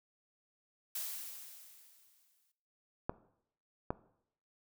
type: noise with exponential decay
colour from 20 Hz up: blue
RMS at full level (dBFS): -38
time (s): 0.95-2.52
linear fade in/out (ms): 5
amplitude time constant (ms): 340
type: clicks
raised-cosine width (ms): 1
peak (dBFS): -19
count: 2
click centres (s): 3.095 / 3.905
effects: noise-tail reverb RT60 0.7 s tail -18 dB re dry